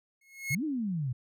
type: tone with exponential growth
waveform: 45% pulse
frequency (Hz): 2171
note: C#7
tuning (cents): -37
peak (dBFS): -26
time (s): 0.21-0.55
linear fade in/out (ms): 5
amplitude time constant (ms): 72
type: exponential two-way sweep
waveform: sine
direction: up then down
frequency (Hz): 118.1 to 324.8 to 118.1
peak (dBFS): -29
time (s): 0.5-1.13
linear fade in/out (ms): 10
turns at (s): 0.64
effects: none